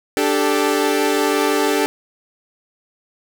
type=chord; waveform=sawtooth; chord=D suspended fourth; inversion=none; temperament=equal with one note detuned; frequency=293.7 / 392 / 438 Hz; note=D4 / G4 / A4; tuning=0 / 0 / -8 cents; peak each=-16 dBFS; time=0.17-1.86 s; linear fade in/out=0 ms; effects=none